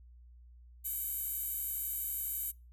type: tone with high-pass filter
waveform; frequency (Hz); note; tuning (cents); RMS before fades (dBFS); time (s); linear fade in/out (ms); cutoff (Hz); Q
15% pulse; 762; G5; -49; -37; 0.84-2.52; 20; 11000; 5.1
effects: noise-tail reverb RT60 0.3 s tail -25 dB re dry + added 60 Hz sine -53 dBFS peak until 2.72 s